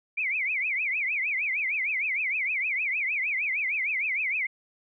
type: tone with vibrato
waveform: sine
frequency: 2283 Hz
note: D7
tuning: 50 cents flat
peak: -25 dBFS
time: 0.17-4.47 s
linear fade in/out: 10 ms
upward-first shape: triangle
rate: 6.5 Hz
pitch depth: 250 cents each way
effects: none